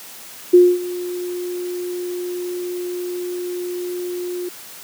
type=tone with ADSR envelope; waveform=sine; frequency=356.7 Hz; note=F4; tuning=37 cents sharp; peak=-4 dBFS; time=0.53-4.49 s; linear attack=12 ms; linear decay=240 ms; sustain=-19 dB; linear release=6 ms; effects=white hiss -38 dBFS RMS until 4.83 s + high-pass 150 Hz 12 dB/octave